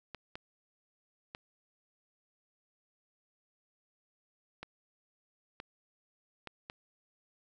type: clicks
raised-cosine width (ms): 0.3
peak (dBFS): -26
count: 7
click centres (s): 0.147 / 0.355 / 1.349 / 4.63 / 5.601 / 6.473 / 6.699
effects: none